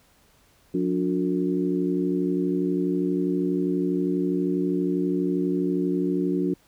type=harmonic tone with a mistuned harmonic; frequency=90.1 Hz; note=F#2; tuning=45 cents flat; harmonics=2 / 3 / 4 / 5; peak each=-27 / -25 / -26 / -37 dBFS; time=0.74-6.54 s; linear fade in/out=5 ms; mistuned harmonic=3; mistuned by=+110 cents; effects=pink hiss -60 dBFS RMS until 6.67 s